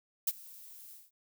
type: noise with ADSR envelope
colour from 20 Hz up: violet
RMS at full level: -27 dBFS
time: 0.27-1.11 s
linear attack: 7 ms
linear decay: 38 ms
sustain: -24 dB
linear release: 180 ms
effects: none